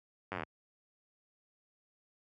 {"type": "slowing click train", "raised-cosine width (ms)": 0.5, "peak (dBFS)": -22, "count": 11, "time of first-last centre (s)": [0.32, 0.435], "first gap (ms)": 10, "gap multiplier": 1.03, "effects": ["high-pass 80 Hz 12 dB/octave"]}